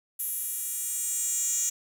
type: tone with high-pass filter sweep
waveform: 10% pulse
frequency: 476.1 Hz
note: A#4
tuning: 37 cents sharp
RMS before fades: -30 dBFS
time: 0.19-1.7 s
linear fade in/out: 10 ms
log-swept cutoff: 11000 to 6800 Hz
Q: 4.1
effects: none